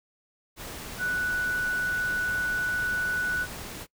sine tone in noise, 1480 Hz, F#6, in tune, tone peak -25 dBFS, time 0.98-3.47 s, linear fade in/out 50 ms, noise pink, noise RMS -39 dBFS, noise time 0.56-3.87 s, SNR +11 dB, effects noise-tail reverb RT60 0.1 s tail -22 dB re dry

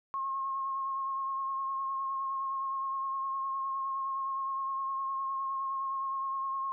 sine tone with vibrato, 1078 Hz, C#6, 49 cents flat, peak -31 dBFS, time 0.14-6.72 s, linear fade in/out 0 ms, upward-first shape triangle, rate 9.7 Hz, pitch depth 25 cents each way, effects none

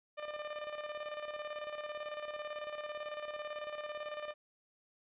sawtooth tone with tremolo, 599 Hz, D5, 34 cents sharp, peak -34 dBFS, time 0.17-4.34 s, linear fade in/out 20 ms, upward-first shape square, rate 18 Hz, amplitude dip 55%, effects resampled to 8000 Hz

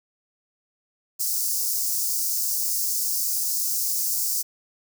white high-pass noise, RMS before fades -25 dBFS, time 1.19-4.43 s, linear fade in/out 20 ms, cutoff 4900 Hz, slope 48 dB/octave, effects none

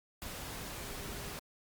sine tone in noise, 404.8 Hz, G#4, 44 cents flat, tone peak -52 dBFS, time 0.81-1.32 s, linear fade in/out 0 ms, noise pink, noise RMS -43 dBFS, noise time 0.22-1.39 s, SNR -12 dB, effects Opus 48 kbps

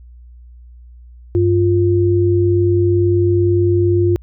sine tone pair together, 97.86 / 349.2 Hz, G2 / F4, -2 / 0 cents, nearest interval octave + minor seventh, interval 2202 cents, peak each -14 / -13 dBFS, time 1.35-4.16 s, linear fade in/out 0 ms, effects added 60 Hz sine -37 dBFS peak until 4.22 s

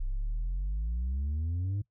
sine exponential sweep, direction up, 30.87 to 103.83 Hz, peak -26 dBFS, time 0-1.82 s, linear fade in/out 10 ms, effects noise-tail reverb RT60 0.1 s tail -20 dB re dry + tanh soft clip ceiling -28 dBFS

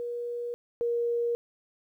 sine tone pair in turn, 478.5 / 472.5 Hz, A#4 / A#4, +45 / +23 cents, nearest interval unison, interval 22 cents, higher first, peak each -31 / -25 dBFS, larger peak second, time 0-0.54 / 0.81-1.35 s, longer neither, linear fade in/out 0 ms, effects 11-bit

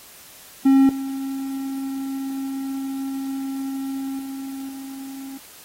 triangle tone with level steps, 270 Hz, C#4, 45 cents flat, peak -9 / -23 / -27 / -30 dBFS, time 0.65-5.38 s, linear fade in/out 10 ms, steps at 0.89 / 4.19 / 4.69 s, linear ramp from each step 2 ms, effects white hiss -45 dBFS RMS until 5.64 s + AAC 48 kbps

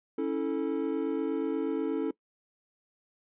triangle chord, A major, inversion first, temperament equal with one note detuned, 277.2 / 325.5 / 440 Hz, C#4 / E4 / A4, 0 / -22 / 0 cents, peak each -30 dBFS, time 0.18-2.11 s, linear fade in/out 5 ms, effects noise-tail reverb RT60 0.1 s tail -21 dB re dry + resampled to 8000 Hz

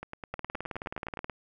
two click trains, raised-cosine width 0.5 ms, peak -20 / -23 dBFS, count 19 / 12, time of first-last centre 0.34-1.297 / 0.03-1.172 s, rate 18.8 / 9.63 Hz, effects none

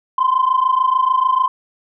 sine tone pair together, 1019 / 1045.8 Hz, C6 / C6, -46 / -1 cents, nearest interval unison, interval 45 cents, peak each -15 / -14 dBFS, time 0.18-1.48 s, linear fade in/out 5 ms, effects tanh soft clip ceiling -7 dBFS

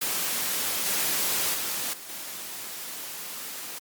white noise with level steps, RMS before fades -28 / -26 / -30 / -42 / -37 dBFS, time 0.01-3.79 s, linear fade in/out 10 ms, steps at 0.86 / 1.54 / 1.93 / 2.09 s, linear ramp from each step 2 ms, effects high-pass 150 Hz 12 dB/octave + Opus 48 kbps

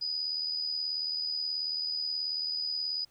sine tone with amplitude modulation, 4960 Hz, D#8, 6 cents flat, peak -28 dBFS, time 0.01-3.05 s, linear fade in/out 10 ms, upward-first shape sine, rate 78.5 Hz, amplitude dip 50%, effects pink hiss -67 dBFS RMS until 3.1 s

